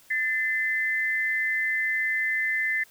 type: tone pair together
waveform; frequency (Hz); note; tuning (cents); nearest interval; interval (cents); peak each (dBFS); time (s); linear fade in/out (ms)
sine; 1771.6 / 2053; A6 / C7; +11 / -33; minor third; 256; -26; 0.1-2.84; 10
effects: white hiss -56 dBFS RMS until 2.9 s